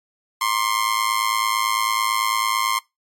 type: tone with amplitude modulation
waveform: sawtooth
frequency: 1059 Hz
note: C6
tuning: 21 cents sharp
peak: -11 dBFS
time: 0.41-2.79 s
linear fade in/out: 5 ms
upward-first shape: sine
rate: 109 Hz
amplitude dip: 85%
effects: noise-tail reverb RT60 0.2 s tail -22 dB re dry + MP3 64 kbps